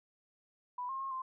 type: tone with pitch steps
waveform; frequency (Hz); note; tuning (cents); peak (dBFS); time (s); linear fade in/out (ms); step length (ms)
sine; 989 / 1068 / 1078 / 1045; B5 / C6 / C#6 / C6; +2 / +35 / -49 / -2; -36; 0.78-1.22; 5; 110
effects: none